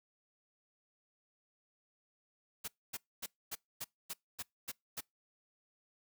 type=noise bursts; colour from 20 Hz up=white; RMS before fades=-41 dBFS; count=9; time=2.64-5.009 s; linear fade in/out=10 ms; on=41 ms; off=250 ms; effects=noise-tail reverb RT60 0.2 s tail -26 dB re dry